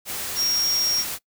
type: tone in noise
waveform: sine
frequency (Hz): 5588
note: F8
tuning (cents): 0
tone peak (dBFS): -20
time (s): 0.35-1.05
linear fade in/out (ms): 50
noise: white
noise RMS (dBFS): -30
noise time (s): 0.05-1.19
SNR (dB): +7
effects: noise-tail reverb RT60 0.1 s tail -22 dB re dry